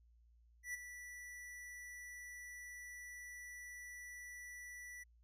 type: tone with ADSR envelope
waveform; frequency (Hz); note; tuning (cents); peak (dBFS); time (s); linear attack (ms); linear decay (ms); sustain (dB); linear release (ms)
square; 1963; B6; -11; -40; 0.63-5.04; 110; 17; -10; 15
effects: added 58 Hz sine -65 dBFS peak until 5.23 s + resampled to 32000 Hz